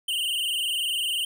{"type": "tone with vibrato", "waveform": "square", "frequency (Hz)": 2960, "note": "F#7", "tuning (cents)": 0, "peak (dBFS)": -25, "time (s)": [0.08, 1.25], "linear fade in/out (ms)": 5, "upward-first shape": "sine", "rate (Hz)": 20, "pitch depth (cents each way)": 110, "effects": []}